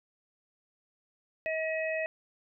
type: harmonic tone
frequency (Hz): 637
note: D#5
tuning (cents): +41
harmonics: 1 / 3 / 4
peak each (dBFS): -31 / -36 / -37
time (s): 1.46-2.06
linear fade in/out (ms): 0
effects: none